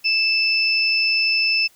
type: tone pair together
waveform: sine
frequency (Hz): 2637 / 5265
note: E7 / E8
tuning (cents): 0 / -3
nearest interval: octave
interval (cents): 1197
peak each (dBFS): -18 / -20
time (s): 0.04-1.68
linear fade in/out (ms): 20
effects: white hiss -55 dBFS RMS until 1.75 s